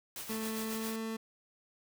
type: noise with tremolo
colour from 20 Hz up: white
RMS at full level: -41 dBFS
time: 0.16-0.96 s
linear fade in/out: 2 ms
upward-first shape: sine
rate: 7.4 Hz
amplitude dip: 50%
type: tone with pitch glide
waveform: 30% pulse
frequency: 220.9 to 223 Hz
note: A3 to A3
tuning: +7 to +23 cents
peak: -33 dBFS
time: 0.29-1.17 s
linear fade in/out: 10 ms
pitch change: +16 cents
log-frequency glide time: 0.63-0.96 s
effects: none